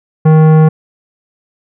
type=tone with tanh clipping; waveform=sine; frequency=156.8 Hz; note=D#3; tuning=14 cents sharp; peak=-5 dBFS; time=0.25-0.69 s; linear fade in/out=10 ms; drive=15 dB; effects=none